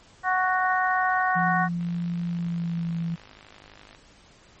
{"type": "harmonic tone", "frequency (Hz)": 370.5, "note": "F#4", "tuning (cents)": 2, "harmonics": [2, 3, 4, 5], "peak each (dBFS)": [-24, -26, -27, -28], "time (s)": [0.23, 1.69], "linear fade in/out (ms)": 50}
{"type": "tone with pitch glide", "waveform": "sine", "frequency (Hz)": [172.5, 167.78], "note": ["F3", "E3"], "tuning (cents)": [-21, 31], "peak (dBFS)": -25, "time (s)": [1.35, 3.16], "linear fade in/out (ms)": 20, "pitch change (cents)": -48, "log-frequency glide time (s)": [2.28, 2.95]}
{"type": "click train", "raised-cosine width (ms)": 0.3, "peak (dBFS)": -31, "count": 112, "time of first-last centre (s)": [1.81, 3.949], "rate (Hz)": 51.9}
{"effects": ["pink hiss -54 dBFS RMS until 4.6 s", "MP3 32 kbps"]}